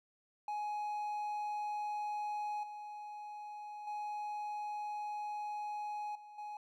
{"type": "tone with level steps", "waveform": "triangle", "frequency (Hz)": 837, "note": "G#5", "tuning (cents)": 13, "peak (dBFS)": [-34, -42, -36, -49, -40], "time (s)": [0.48, 6.57], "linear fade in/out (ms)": 2, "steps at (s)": [2.63, 3.87, 6.15, 6.38], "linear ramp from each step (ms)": 5, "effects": []}